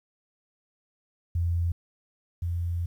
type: tone pair in turn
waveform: sine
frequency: 85.5 / 86.04 Hz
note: F2 / F2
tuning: -36 / -25 cents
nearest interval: unison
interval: 11 cents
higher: second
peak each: -23 / -26 dBFS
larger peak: first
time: 1.35-1.72 / 2.42-2.86 s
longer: second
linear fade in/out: 5 ms
effects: 10-bit